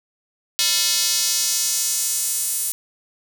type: tone with high-pass filter sweep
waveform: square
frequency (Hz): 196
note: G3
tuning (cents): 0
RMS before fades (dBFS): -21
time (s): 0.59-2.72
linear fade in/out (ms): 0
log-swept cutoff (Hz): 4000 to 9500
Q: 1.5
effects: none